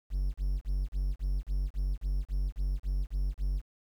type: tone bursts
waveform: triangle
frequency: 47.18 Hz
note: F#1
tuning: 34 cents sharp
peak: -25 dBFS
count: 13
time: 0.1-3.616 s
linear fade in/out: 50 ms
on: 240 ms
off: 33 ms
effects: 10-bit